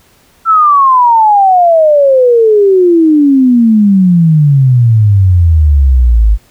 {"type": "exponential sweep", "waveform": "sine", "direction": "down", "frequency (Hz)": [1348, 50.5], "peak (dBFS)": -3, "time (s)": [0.45, 6.38], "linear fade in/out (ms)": 50, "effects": ["pink hiss -47 dBFS RMS until 6.5 s"]}